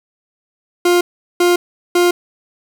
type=tone bursts; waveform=40% pulse; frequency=352.1 Hz; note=F4; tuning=14 cents sharp; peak=-9 dBFS; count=3; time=0.85-2.11 s; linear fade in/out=5 ms; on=160 ms; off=390 ms; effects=none